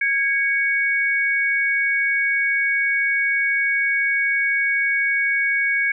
sine tone pair together, 1644.7 / 2232 Hz, G#6 / C#7, -17 / +11 cents, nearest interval perfect fourth, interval 528 cents, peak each -21 / -19 dBFS, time 0.01-5.92 s, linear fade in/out 5 ms, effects none

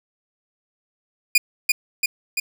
sawtooth tone with echo, 2434 Hz, D#7, 39 cents flat, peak -8 dBFS, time 1.35-1.38 s, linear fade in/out 5 ms, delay 340 ms, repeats 3, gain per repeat -3 dB, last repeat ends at 2.4 s, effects none

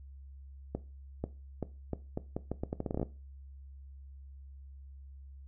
accelerating click train, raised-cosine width 2 ms, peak -20 dBFS, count 17, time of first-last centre 0.75-3.03 s, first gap 490 ms, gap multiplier 0.79, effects noise-tail reverb RT60 0.3 s tail -17 dB re dry + added 68 Hz sine -47 dBFS peak until 5.47 s

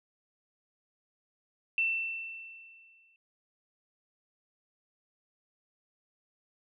sine tone with exponential decay, 2681 Hz, E7, 29 cents sharp, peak -24 dBFS, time 1.78-3.16 s, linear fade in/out 1 ms, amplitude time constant 300 ms, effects none

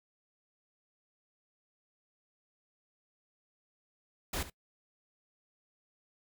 pink noise with echo, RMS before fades -35 dBFS, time 4.33-4.43 s, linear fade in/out 5 ms, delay 70 ms, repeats 1, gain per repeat -14 dB, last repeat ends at 4.5 s, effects noise-tail reverb RT60 0.1 s tail -23 dB re dry

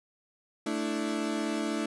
35% pulse chord, A suspended fourth, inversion none, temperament equal, 220 / 293.7 / 329.6 Hz, A3 / D4 / E4, 0 / 0 / 0 cents, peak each -32 dBFS, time 0.66-1.86 s, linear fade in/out 5 ms, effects resampled to 24000 Hz

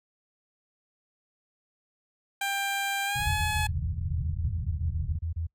15% pulse tone with pitch glide, 793 to 849.9 Hz, G5 to G#5, +20 to +40 cents, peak -21 dBFS, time 2.41-3.67 s, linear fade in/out 5 ms, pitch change +120 cents, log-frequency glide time 3.05-3.3 s
white low-pass noise, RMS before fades -34 dBFS, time 3.15-5.16 s, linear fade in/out 5 ms, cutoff 150 Hz, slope 48 dB/octave
sine tone bursts, 82.41 Hz, E2, in tune, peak -28 dBFS, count 16, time 3.26-5.47 s, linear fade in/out 10 ms, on 110 ms, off 30 ms
effects noise-tail reverb RT60 0.1 s tail -25 dB re dry

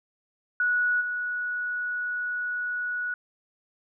sine tone with level steps, 1466 Hz, F#6, 16 cents flat, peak -21 / -27 dBFS, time 0.6-3.14 s, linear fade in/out 2 ms, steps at 1 s, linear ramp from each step 20 ms, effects none

